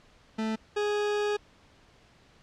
40% pulse tone pair in turn, 220 / 415.3 Hz, A3 / G#4, 0 / 0 cents, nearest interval major seventh, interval 1100 cents, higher second, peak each -27 / -25 dBFS, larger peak second, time 0.38-0.56 / 0.76-1.37 s, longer second, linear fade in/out 10 ms, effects pink hiss -59 dBFS RMS until 2.42 s + low-pass 5000 Hz 12 dB/octave

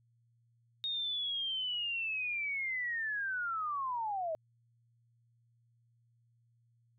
sine linear sweep, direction down, 3729 to 614 Hz, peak -33 dBFS, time 0.84-4.35 s, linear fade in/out 0 ms, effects added 117 Hz sine -68 dBFS peak until 6.98 s

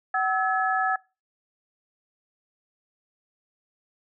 sine tone cluster, 755 / 1299 / 1702 Hz, F#5 / E6 / G#6, +35 / -26 / +42 cents, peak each -25 / -27 / -26 dBFS, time 0.14-0.96 s, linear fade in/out 5 ms, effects noise-tail reverb RT60 0.3 s tail -24 dB re dry

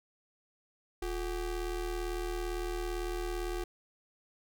square ring-modulated tone, 196.9 Hz, G3, 8 cents sharp, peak -31 dBFS, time 1.02-3.64 s, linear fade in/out 5 ms, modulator 158 Hz, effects none

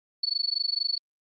sine tone with amplitude modulation, 4435 Hz, C#8, in tune, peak -21 dBFS, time 0.23-0.98 s, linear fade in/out 5 ms, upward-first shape sine, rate 24.3 Hz, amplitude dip 100%, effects Opus 48 kbps

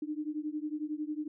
sine beating tone pair, 298.6 / 309.6 Hz, D4 / D#4, +29 / -9 cents, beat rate 11 Hz, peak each -36 / -37 dBFS, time 0.02-1.28 s, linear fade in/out 5 ms, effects none

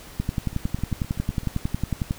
two click trains, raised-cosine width 5 ms, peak -11 / -23 dBFS, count 22 / 8, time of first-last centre 0.2-2.109 / 0.53-1.433 s, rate 11 / 7.75 Hz, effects pink hiss -44 dBFS RMS until 2.18 s

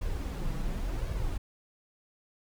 brown noise with flanger, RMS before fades -32 dBFS, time 0.01-1.38 s, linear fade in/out 10 ms, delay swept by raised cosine 1.8 to 6.2 ms, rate 0.91 Hz, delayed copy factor +0.55, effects none

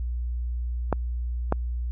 clicks, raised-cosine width 1 ms, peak -8 dBFS, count 2, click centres 0.927 / 1.524 s, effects added 60 Hz sine -26 dBFS peak until 1.91 s

